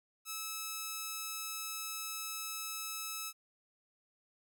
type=tone; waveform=5% pulse; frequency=1300 Hz; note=E6; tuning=24 cents flat; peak=-27 dBFS; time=0.25-3.33 s; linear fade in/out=50 ms; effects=none